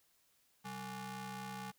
sawtooth ring-modulated tone, 321.9 Hz, E4, 41 cents flat, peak -36 dBFS, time 0.64-1.72 s, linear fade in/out 20 ms, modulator 515 Hz, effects white hiss -73 dBFS RMS until 1.78 s

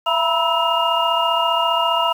sine tone cluster, 672 / 953 / 988 / 1305 / 2826 Hz, E5 / A#5 / B5 / E6 / F7, +33 / +38 / 0 / -18 / +20 cents, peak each -22 dBFS, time 0.06-2.13 s, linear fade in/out 10 ms, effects 7-bit

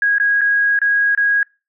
sine tone with dropouts, 1647 Hz, G#6, 15 cents flat, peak -12 dBFS, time 0.02-1.43 s, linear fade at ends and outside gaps 2 ms, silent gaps 0.183-0.199 / 0.41-0.415 / 0.79-0.816 / 1.15-1.175 s, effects noise-tail reverb RT60 0.3 s tail -26 dB re dry

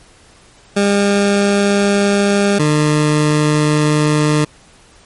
20% pulse tone pair in turn, 201.4 / 150.88 Hz, G3 / D3, +47 / +47 cents, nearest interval perfect fourth, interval 500 cents, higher first, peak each -6 dBFS, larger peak neither, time 0.76-2.59 / 2.59-4.45 s, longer second, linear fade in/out 10 ms, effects pink hiss -46 dBFS RMS until 5.05 s + MP3 48 kbps

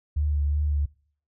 sine tone with vibrato, 73.42 Hz, D2, in tune, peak -21 dBFS, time 0.16-0.86 s, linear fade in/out 10 ms, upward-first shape triangle, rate 2.7 Hz, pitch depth 35 cents each way, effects noise-tail reverb RT60 0.5 s tail -23 dB re dry

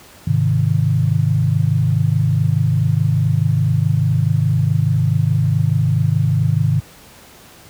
sine chord, Ab major, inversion none, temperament equal, 103.83 / 130.81 / 155.56 Hz, Ab2 / C3 / Eb3, 0 / 0 / 0 cents, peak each -17 dBFS, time 0.27-6.8 s, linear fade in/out 5 ms, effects pink hiss -43 dBFS RMS until 7.69 s + high-pass 60 Hz 12 dB/octave

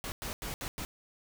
pink noise bursts at uneven times, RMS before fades -38 dBFS, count 5, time 0.04-0.12 / 0.22-0.33 / 0.42-0.54 / 0.61-0.68 / 0.78-0.85 s, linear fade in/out 0 ms, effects none

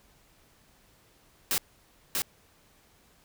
white noise with echo, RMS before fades -27 dBFS, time 1.51-1.58 s, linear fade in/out 0 ms, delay 640 ms, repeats 1, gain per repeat -2 dB, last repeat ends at 2.22 s, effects pink hiss -62 dBFS RMS until 3.24 s

